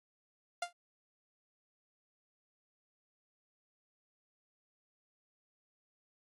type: tone with exponential decay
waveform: sawtooth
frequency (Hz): 698.5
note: F5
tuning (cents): 0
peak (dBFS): -27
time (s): 0.62-0.73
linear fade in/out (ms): 5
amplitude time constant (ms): 22
effects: AAC 32 kbps